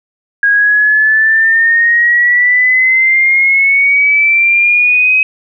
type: exponential sweep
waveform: sine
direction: up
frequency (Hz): 1634 to 2540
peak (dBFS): -6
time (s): 0.43-5.23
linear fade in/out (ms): 2
effects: none